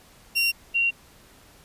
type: tone pair in turn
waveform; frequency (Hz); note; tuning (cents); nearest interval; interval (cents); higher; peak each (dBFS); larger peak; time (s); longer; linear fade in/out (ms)
30% pulse / sine; 2755 / 2755; F7 / F7; -24 / -24; unison; 0; neither; -17 / -19; first; 0.35-0.52 / 0.74-0.91; neither; 20
effects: pink hiss -53 dBFS RMS until 1.64 s + resampled to 32000 Hz